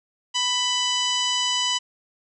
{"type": "harmonic tone with a mistuned harmonic", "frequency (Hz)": 989, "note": "B5", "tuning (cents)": 2, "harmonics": [1, 2, 3, 4, 5, 6, 7, 8], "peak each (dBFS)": [-29, -33, -23, -33, -31, -33, -34, -35], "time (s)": [0.34, 1.79], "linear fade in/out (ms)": 20, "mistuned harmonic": 3, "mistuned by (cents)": 15, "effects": []}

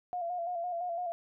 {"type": "tone with vibrato", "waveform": "sine", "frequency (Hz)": 698.5, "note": "F5", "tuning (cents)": 0, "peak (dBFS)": -32, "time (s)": [0.13, 1.12], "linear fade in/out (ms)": 0, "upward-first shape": "square", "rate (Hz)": 5.9, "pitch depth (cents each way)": 47, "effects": []}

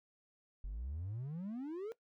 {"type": "exponential sweep", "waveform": "triangle", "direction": "up", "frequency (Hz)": [43.65, 467.3], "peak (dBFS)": -37, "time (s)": [0.64, 1.92], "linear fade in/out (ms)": 0, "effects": ["noise-tail reverb RT60 0.1 s tail -18 dB re dry", "tanh soft clip ceiling -33 dBFS"]}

